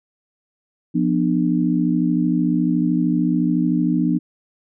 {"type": "chord", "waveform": "sine", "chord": "B diminished", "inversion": "second", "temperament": "equal with one note detuned", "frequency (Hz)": [174.61, 246.9, 300.5], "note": ["F3", "B3", "D4"], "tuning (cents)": [0, 0, 40], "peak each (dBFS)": -20, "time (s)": [0.94, 4.19], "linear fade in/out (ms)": 20, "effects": []}